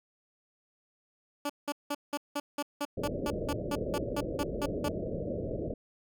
15% pulse tone bursts, 289.6 Hz, D4, 24 cents flat, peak -24 dBFS, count 16, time 1.45-4.886 s, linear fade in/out 5 ms, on 46 ms, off 180 ms
white low-pass noise, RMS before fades -35 dBFS, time 2.97-5.74 s, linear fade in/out 5 ms, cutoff 620 Hz, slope 96 dB/octave
effects none

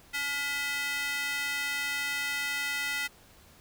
square tone with high-pass filter, 284.8 Hz, C#4, 47 cents sharp, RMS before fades -32 dBFS, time 0.13-3.08 s, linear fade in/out 20 ms, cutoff 1900 Hz, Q 2.3, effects pink hiss -57 dBFS RMS until 3.6 s

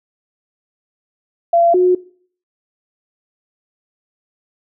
sine tone pair in turn, 682 / 363.3 Hz, F5 / F#4, -41 / -32 cents, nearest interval major seventh, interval 1091 cents, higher first, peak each -9 dBFS, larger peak neither, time 1.53-1.74 / 1.74-1.95 s, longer neither, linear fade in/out 5 ms, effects noise-tail reverb RT60 0.5 s tail -20 dB re dry

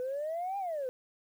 sine exponential two-way sweep, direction up then down, 493.9 to 811 to 493.9 Hz, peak -31 dBFS, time 0-0.89 s, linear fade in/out 0 ms, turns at 0.58 s, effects tanh soft clip ceiling -29 dBFS + 10-bit

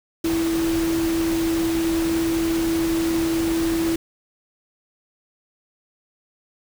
sine tone in noise, 329.6 Hz, E4, in tune, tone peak -19 dBFS, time 0.24-3.96 s, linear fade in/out 5 ms, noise pink, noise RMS -30 dBFS, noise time 0.24-3.96 s, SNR +8 dB, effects none

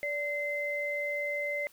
sine tone pair together, 580 / 2067 Hz, D5 / C7, -22 / -22 cents, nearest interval octave + minor seventh, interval 2200 cents, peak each -34 / -32 dBFS, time 0.03-1.67 s, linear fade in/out 0 ms, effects white hiss -60 dBFS RMS until 1.72 s

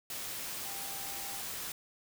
sine tone in noise, 790 Hz, G5, 13 cents sharp, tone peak -49 dBFS, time 0.65-1.41 s, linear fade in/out 2 ms, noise white, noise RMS -40 dBFS, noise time 0.1-1.72 s, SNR -12 dB, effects none

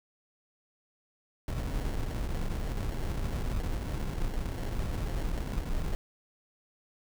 brown noise with sample-and-hold, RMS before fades -32 dBFS, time 1.48-5.95 s, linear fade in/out 2 ms, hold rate 1225 Hz, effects none

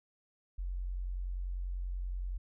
sine tone, 45.2 Hz, F#1, 40 cents flat, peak -34 dBFS, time 0.58-2.38 s, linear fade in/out 10 ms, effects none

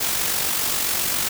white noise with amplitude modulation, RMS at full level -21 dBFS, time 0-1.29 s, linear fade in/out 10 ms, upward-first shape sine, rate 47.4 Hz, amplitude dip 40%, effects none

